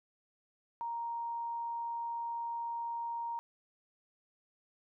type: tone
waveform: sine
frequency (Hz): 934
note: A#5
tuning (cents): +3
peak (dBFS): -35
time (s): 0.81-3.39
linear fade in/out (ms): 0
effects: none